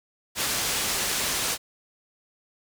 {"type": "low-pass noise", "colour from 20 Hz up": "white", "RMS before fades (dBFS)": -27, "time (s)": [0.35, 1.58], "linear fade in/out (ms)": 50, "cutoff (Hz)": 9100, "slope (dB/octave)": 12, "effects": []}